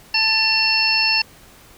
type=harmonic tone with a mistuned harmonic; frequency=880 Hz; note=A5; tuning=in tune; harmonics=1 / 2 / 3 / 5 / 6; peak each=-27 / -29 / -18 / -21 / -20 dBFS; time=0.14-1.22 s; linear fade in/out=5 ms; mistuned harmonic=3; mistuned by=+48 cents; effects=pink hiss -47 dBFS RMS until 1.77 s